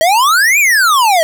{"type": "exponential two-way sweep", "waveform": "square", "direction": "up then down", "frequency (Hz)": [622.3, 2489, 622.3], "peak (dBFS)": -8, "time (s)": [0.01, 1.23], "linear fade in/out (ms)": 0, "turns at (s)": 0.59, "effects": []}